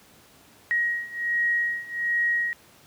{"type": "beating tone pair", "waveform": "sine", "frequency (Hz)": [1891, 1892.3], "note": ["A#6", "A#6"], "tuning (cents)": [24, 25], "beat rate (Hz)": 1.3, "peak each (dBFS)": [-27, -25], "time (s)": [0.71, 2.53], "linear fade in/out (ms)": 0, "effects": ["pink hiss -54 dBFS RMS until 2.86 s", "high-pass 100 Hz 12 dB/octave"]}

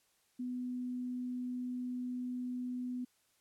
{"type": "tone", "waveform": "sine", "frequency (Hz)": 249.1, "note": "B3", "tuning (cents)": 15, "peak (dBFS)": -36, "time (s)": [0.39, 3.05], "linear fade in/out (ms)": 10, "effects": ["white hiss -73 dBFS RMS until 3.4 s", "low-pass 12000 Hz 12 dB/octave"]}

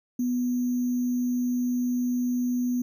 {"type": "tone with sample-and-hold", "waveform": "sine", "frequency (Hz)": 246.9, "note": "B3", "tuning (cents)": 0, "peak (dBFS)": -23, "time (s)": [0.19, 2.82], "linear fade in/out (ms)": 5, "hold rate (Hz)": 6300, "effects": []}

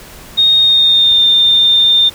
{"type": "tone with pitch glide", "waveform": "sine", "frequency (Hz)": [3711, 3612], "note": ["A#7", "A7"], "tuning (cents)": [-9, 45], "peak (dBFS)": -6, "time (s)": [0.37, 2.1], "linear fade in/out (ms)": 20, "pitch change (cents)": -46, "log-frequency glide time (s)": [0.6, 1.22], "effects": ["pink hiss -35 dBFS RMS until 2.14 s"]}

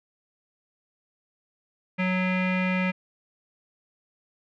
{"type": "tone with low-pass filter", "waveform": "square", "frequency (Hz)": 184.6, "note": "F#3", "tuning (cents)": -4, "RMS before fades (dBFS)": -25, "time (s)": [1.98, 2.92], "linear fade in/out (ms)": 20, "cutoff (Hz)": 2300, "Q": 6.3, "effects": []}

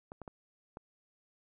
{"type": "clicks", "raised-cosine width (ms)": 1, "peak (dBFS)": -30, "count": 4, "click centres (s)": [0.119, 0.217, 0.278, 0.771], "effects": []}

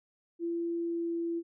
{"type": "tone with pitch glide", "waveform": "sine", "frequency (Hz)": [338.9, 336.9], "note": ["E4", "E4"], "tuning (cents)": [48, 38], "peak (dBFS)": -30, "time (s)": [0.39, 1.43], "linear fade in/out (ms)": 50, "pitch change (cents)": -10, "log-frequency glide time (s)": [0.77, 1.16], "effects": []}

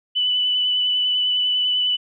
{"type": "tone with vibrato", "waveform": "sine", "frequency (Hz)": 2986, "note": "F#7", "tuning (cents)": 15, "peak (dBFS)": -17, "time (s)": [0.15, 1.97], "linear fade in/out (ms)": 20, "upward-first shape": "triangle", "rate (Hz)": 10, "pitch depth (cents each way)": 16, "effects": []}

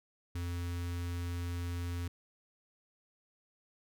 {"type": "tone with notch filter", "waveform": "square", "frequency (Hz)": 87, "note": "F2", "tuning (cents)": -6, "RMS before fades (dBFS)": -37, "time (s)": [0.35, 2.08], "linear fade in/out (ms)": 5, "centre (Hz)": 660, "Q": 1, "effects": []}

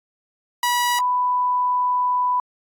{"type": "tone pair in turn", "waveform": ["sawtooth", "sine"], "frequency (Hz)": [972, 993], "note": ["B5", "B5"], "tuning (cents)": [-28, 9], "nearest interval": "unison", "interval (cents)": 37, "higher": "second", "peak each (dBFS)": [-14, -17], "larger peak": "first", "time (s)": [[0.63, 0.99], [0.99, 2.4]], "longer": "second", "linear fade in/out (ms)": 2, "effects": ["AAC 64 kbps"]}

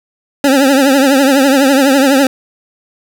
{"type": "tone with vibrato", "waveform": "25% pulse", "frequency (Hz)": 272.5, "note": "C#4", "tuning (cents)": -29, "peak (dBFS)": -3, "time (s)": [0.44, 2.27], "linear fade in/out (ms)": 2, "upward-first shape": "triangle", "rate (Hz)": 12, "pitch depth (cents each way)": 110, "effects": []}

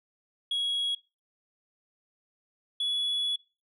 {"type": "tone pair in turn", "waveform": "sine", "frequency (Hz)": [3322, 3394], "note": ["G#7", "G#7"], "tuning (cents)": [0, 37], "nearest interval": "unison", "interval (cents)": 37, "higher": "second", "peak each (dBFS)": -24, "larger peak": "neither", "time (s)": [[0.51, 0.95], [2.8, 3.36]], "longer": "second", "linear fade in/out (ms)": 5, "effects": ["noise-tail reverb RT60 0.3 s tail -23 dB re dry", "tanh soft clip ceiling -25 dBFS"]}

